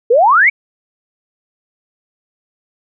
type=exponential sweep; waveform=sine; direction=up; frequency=440 to 2349 Hz; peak=-6 dBFS; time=0.1-0.5 s; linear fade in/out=10 ms; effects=none